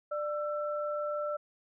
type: tone pair together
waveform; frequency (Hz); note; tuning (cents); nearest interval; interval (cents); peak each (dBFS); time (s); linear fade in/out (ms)
sine; 593.3 / 1337; D5 / E6; +18 / +24; octave + major second; 1406; -32 / -37; 0.11-1.37; 10
effects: none